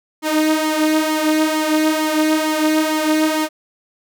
sawtooth tone with flanger, 310.7 Hz, D#4, 2 cents flat, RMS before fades -17 dBFS, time 0.22-3.49 s, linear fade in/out 50 ms, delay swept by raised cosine 0.93 to 3.73 ms, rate 2.2 Hz, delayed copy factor +0.6, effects none

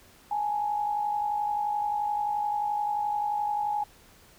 sine tone pair together, 830.6 / 882.1 Hz, G#5 / A5, 0 / +4 cents, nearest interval minor second, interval 104 cents, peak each -26 / -35 dBFS, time 0.31-3.84 s, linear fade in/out 5 ms, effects pink hiss -56 dBFS RMS until 4.38 s

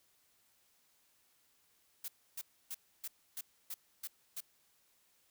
blue noise bursts, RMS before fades -42 dBFS, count 8, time 2.04-4.406 s, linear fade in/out 5 ms, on 42 ms, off 290 ms, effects white hiss -72 dBFS RMS until 5.3 s

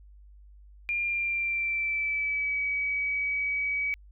sine tone with pitch glide, 2400 to 2274 Hz, D7 to C#7, +37 to +44 cents, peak -26 dBFS, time 0.89-3.94 s, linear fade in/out 0 ms, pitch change -93 cents, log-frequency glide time 1.02-2.6 s, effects added 50 Hz sine -49 dBFS peak until 4.11 s

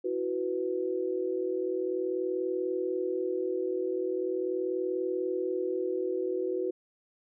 sine chord, E suspended second, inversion none, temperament equal, 329.6 / 370 / 493.9 Hz, E4 / F#4 / B4, 0 / 0 / 0 cents, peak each -36 / -30 / -34 dBFS, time 0.04-6.71 s, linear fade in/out 10 ms, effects none

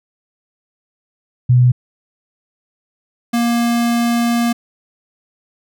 sine / square tone pair in turn, 124.4 / 235.8 Hz, B2 / A#3, +13 / +20 cents, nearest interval major seventh, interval 1107 cents, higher second, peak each -7 / -14 dBFS, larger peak first, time 1.49-1.72 / 3.33-4.53 s, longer second, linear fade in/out 10 ms, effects none

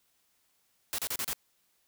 white noise bursts, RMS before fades -33 dBFS, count 5, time 0.93-1.332 s, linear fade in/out 0 ms, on 54 ms, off 33 ms, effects white hiss -72 dBFS RMS until 1.87 s

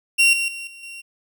40% pulse tone with level steps, 2748 Hz, F7, 29 cents flat, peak -11 / -19 / -29 / -38 / -33 dBFS, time 0.18-1.02 s, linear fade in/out 20 ms, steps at 0.33 / 0.48 / 0.67 / 0.83 s, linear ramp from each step 2 ms, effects none

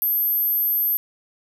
sine tone, 12880 Hz, G9, 46 cents sharp, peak -18 dBFS, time 0.02-0.97 s, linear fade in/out 0 ms, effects none

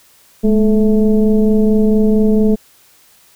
sine tone with frequency modulation, 210.8 Hz, G#3, 26 cents sharp, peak -8 dBFS, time 0.43-2.56 s, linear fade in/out 20 ms, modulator 223 Hz, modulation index 1, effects white hiss -49 dBFS RMS until 3.35 s

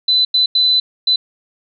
sine tone bursts at uneven times, 4011 Hz, B7, 26 cents sharp, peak -10 dBFS, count 4, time 0.08-0.25 / 0.34-0.46 / 0.55-0.8 / 1.07-1.16 s, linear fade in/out 5 ms, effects none

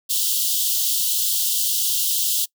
white high-pass noise, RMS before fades -21 dBFS, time 0.09-2.46 s, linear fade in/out 20 ms, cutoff 2900 Hz, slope 96 dB/octave, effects noise-tail reverb RT60 0.1 s tail -24 dB re dry

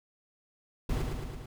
brown noise with echo, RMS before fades -30 dBFS, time 0.89-1.02 s, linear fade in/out 5 ms, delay 110 ms, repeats 4, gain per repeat -3 dB, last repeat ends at 1.46 s, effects none

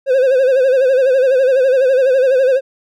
triangle tone with vibrato, 523 Hz, C5, 1 cent flat, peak -7 dBFS, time 0.06-2.61 s, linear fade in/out 50 ms, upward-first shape sine, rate 12 Hz, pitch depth 84 cents each way, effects none

